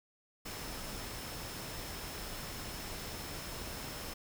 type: tone in noise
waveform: sine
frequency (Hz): 5274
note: E8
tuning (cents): 0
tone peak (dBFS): -52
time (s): 0.45-4.14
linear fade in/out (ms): 10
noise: pink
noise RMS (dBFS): -43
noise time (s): 0.45-4.14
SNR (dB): -12
effects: none